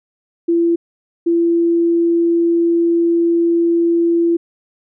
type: tone pair in turn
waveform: sine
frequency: 338.3 / 338.3 Hz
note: E4 / E4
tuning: +45 / +45 cents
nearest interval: unison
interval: 0 cents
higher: neither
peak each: -11 dBFS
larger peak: neither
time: 0.48-0.76 / 1.26-4.37 s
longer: second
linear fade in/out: 10 ms
effects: none